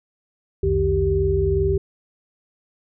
sine tone cluster, 64 / 86.3 / 152.2 / 390.4 Hz, C2 / F2 / D#3 / G4, -38 / -20 / -38 / -7 cents, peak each -24 / -23 / -27 / -19 dBFS, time 0.63-1.78 s, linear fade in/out 5 ms, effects none

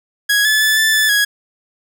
sawtooth tone with pitch steps, 1661 / 1728 / 1740 / 1759 / 1744 / 1662 Hz, G#6 / A6 / A6 / A6 / A6 / G#6, 0 / -32 / -20 / -1 / -16 / +1 cents, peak -8 dBFS, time 0.29-1.25 s, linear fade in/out 10 ms, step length 160 ms, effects none

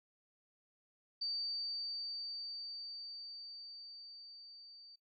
sine tone with level ramp, 4615 Hz, D8, 31 cents flat, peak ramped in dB -35 to -54 dBFS, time 1.21-4.96 s, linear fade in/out 10 ms, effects noise-tail reverb RT60 0.2 s tail -25 dB re dry

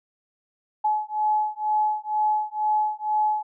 sine beating tone pair, 851 / 853.1 Hz, G#5 / G#5, +42 / +46 cents, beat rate 2.1 Hz, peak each -24 dBFS, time 0.84-3.43 s, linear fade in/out 10 ms, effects none

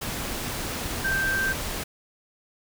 sine tone in noise, 1568 Hz, G6, in tune, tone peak -23 dBFS, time 1.04-1.53 s, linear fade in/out 10 ms, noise pink, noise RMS -31 dBFS, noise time 0.01-1.84 s, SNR +5 dB, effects none

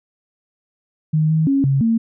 sine tone with pitch steps, 155.5 / 158.4 / 274.9 / 136.9 / 227.3 Hz, D#3 / D#3 / C#4 / C#3 / A#3, -1 / +31 / -14 / -21 / -43 cents, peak -13 dBFS, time 1.13-1.98 s, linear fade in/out 10 ms, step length 170 ms, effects none

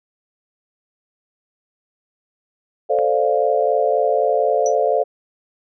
sine chord, D minor seventh, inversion second, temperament equal, 440 / 523.3 / 587.3 / 698.5 Hz, A4 / C5 / D5 / F5, 0 / 0 / 0 / 0 cents, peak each -20 dBFS, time 2.89-5.04 s, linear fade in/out 20 ms
click, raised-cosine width 0.5 ms, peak -21 dBFS, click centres 2.988 s
sine tone with exponential decay, 5920 Hz, F#8, in tune, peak -21 dBFS, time 4.66-4.75 s, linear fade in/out 1 ms, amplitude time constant 19 ms
effects none

